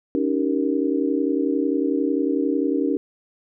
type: chord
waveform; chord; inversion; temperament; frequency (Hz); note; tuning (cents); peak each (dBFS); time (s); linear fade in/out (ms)
sine; Eb dominant seventh; third; just; 280 / 311.1 / 388.9 / 466.7; Db4 / Eb4 / G4 / Bb4; +18 / 0 / -14 / +2; -22 / -24 / -26 / -27; 0.15-2.97; 0
effects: none